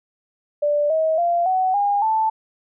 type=tone with pitch steps; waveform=sine; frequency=587.3 / 636.8 / 690.4 / 748.5 / 811.6 / 880 Hz; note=D5 / D#5 / F5 / F#5 / G#5 / A5; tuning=0 / +40 / -20 / +20 / -40 / 0 cents; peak=-16 dBFS; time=0.62-2.3 s; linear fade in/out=10 ms; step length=280 ms; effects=none